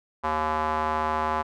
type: tone with band-pass filter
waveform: square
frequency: 77.78 Hz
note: D#2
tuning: in tune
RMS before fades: -26 dBFS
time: 0.23-1.43 s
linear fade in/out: 20 ms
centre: 990 Hz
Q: 3.1
effects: none